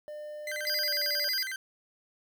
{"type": "tone with pitch glide", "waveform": "triangle", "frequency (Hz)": [600, 585.6], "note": ["D5", "D5"], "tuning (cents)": [37, -5], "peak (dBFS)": -36, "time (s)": [0.08, 1.28], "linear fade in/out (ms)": 0, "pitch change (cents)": -42, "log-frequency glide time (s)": [0.83, 0.92]}
{"type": "tone with vibrato", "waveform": "40% pulse", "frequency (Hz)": 1784, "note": "A6", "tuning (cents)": 23, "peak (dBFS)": -33, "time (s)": [0.47, 1.56], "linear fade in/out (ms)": 2, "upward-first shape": "square", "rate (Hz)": 11, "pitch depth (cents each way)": 230}
{"type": "tone", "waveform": "square", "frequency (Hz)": 4842, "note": "D#8", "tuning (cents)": -48, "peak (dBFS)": -29, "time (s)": [0.67, 1.43], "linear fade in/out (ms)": 0}
{"effects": ["10-bit"]}